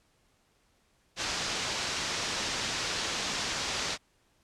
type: low-pass noise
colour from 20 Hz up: white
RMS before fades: -33 dBFS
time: 1.16-3.98 s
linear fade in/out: 50 ms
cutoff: 6300 Hz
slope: 24 dB/octave
effects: pink hiss -69 dBFS RMS until 4.43 s + low-pass 10000 Hz 12 dB/octave